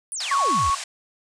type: exponential sweep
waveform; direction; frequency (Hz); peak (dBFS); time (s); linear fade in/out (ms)
sine; down; 10390 to 59.6; -27; 0.12-0.7; 0
type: band-pass noise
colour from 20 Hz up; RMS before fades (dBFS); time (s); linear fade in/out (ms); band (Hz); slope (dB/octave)
white; -33; 0.2-0.84; 5; 590 to 8800; 48
type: tone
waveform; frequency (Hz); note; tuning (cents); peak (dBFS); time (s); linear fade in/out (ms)
sine; 1108.7; C#6; 0; -18; 0.31-0.75; 5
effects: none